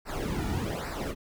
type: noise with flanger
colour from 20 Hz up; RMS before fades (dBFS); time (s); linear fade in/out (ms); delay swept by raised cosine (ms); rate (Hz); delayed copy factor
brown; -32; 0.05-1.15; 50; 0.3 to 1.9; 1.2; -0.8
effects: none